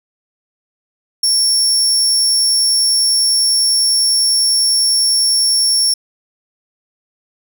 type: tone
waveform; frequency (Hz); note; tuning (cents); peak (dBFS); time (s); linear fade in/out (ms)
30% pulse; 5470; F8; -37; -7; 1.23-5.94; 5
effects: none